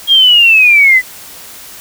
sine linear sweep, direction down, 3267 to 1975.5 Hz, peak -3 dBFS, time 0.07-1.02 s, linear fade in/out 50 ms, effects white hiss -32 dBFS RMS until 1.8 s

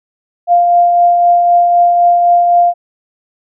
sine tone with tremolo, 698.5 Hz, F5, in tune, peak -4 dBFS, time 0.47-2.74 s, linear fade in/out 50 ms, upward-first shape triangle, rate 3.9 Hz, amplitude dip 35%, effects none

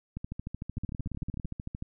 two click trains, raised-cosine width 5 ms, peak -23 / -24 dBFS, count 23 / 13, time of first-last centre 0.17-1.824 / 0.78-1.454 s, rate 13.3 / 17.8 Hz, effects none

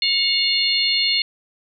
harmonic tone with a mistuned harmonic, 711 Hz, F5, 31 cents sharp, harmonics 3 / 4 / 5 / 6, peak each -24 / -23 / -24 / -19 dBFS, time 0.02-1.22 s, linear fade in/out 2 ms, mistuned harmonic 3, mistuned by +42 cents, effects none

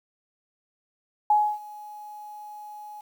sine tone with ADSR envelope, 841 Hz, G#5, 22 cents sharp, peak -15 dBFS, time 1.3-3.01 s, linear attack 4 ms, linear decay 280 ms, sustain -23 dB, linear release 6 ms, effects 9-bit

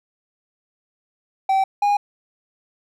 triangle tone pair in turn, 772 / 817.9 Hz, G5 / G#5, -27 / -27 cents, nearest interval minor second, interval 100 cents, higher second, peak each -13 dBFS, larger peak neither, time 1.49-1.64 / 1.82-1.97 s, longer neither, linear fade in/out 5 ms, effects none

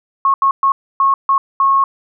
sine tone bursts at uneven times, 1092 Hz, C#6, 26 cents flat, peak -9 dBFS, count 6, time 0.25-0.34 / 0.42-0.51 / 0.63-0.72 / 1-1.14 / 1.29-1.38 / 1.6-1.84 s, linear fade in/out 2 ms, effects none

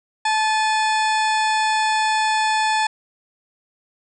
harmonic tone with a mistuned harmonic, 869 Hz, A5, 22 cents flat, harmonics 1 / 2 / 3 / 4 / 5 / 6 / 8 / 9 / 10, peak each -18 / -24 / -28 / -30 / -32 / -34 / -36 / -37 / -38 dBFS, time 0.25-2.87 s, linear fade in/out 5 ms, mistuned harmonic 3, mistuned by -84 cents, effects none

